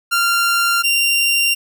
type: tone pair in turn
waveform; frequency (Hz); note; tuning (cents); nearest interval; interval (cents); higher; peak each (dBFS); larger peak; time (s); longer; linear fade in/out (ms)
sawtooth; 1386 / 2772; F6 / F7; -14 / -14; octave; 1200; second; -10; neither; 0.11-0.83 / 0.83-1.55; neither; 20
effects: none